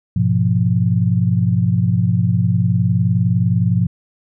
sine chord, F diminished, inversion first, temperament equal, 103.83 / 123.47 / 174.61 Hz, Ab2 / Cb3 / F3, 0 / 0 / 0 cents, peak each -17 dBFS, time 0.16-3.87 s, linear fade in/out 5 ms, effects none

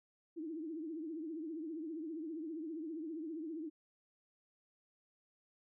sine tone with vibrato, 318.6 Hz, D#4, 41 cents sharp, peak -40 dBFS, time 0.36-3.7 s, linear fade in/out 20 ms, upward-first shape triangle, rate 15 Hz, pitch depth 140 cents each way, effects none

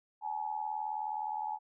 sine tone with amplitude modulation, 853 Hz, G#5, 46 cents sharp, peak -30 dBFS, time 0.21-1.59 s, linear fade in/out 50 ms, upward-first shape sine, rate 79.5 Hz, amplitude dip 80%, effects none

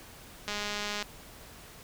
click train, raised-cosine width 0.2 ms, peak -17 dBFS, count 114, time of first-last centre 0.48-1.026 s, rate 207 Hz, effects pink hiss -50 dBFS RMS until 1.83 s

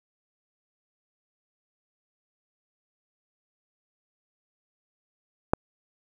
click, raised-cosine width 1 ms, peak -5 dBFS, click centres 5.535 s, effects 7-bit

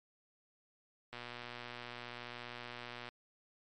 click train, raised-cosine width 0.3 ms, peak -29 dBFS, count 238, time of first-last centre 1.13-3.089 s, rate 121 Hz, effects MP3 64 kbps

